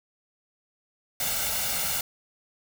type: noise with comb filter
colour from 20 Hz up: white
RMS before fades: -28 dBFS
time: 1.2-2.01 s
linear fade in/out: 2 ms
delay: 1.4 ms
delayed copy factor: +0.65
effects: none